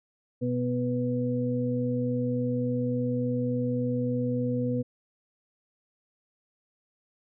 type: harmonic tone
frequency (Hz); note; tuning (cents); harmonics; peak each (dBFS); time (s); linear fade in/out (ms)
123.47; B2; 0; 1 / 2 / 4; -30 / -28 / -31; 0.41-4.83; 20
effects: none